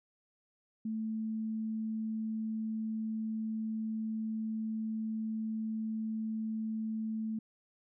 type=tone; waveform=sine; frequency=220 Hz; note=A3; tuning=in tune; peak=-33 dBFS; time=0.85-7.39 s; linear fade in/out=5 ms; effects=none